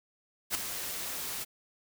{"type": "noise with ADSR envelope", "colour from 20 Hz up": "white", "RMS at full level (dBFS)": -28, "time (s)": [0.5, 1.45], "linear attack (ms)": 50, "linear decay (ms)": 4, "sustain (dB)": -9, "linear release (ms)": 24, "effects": []}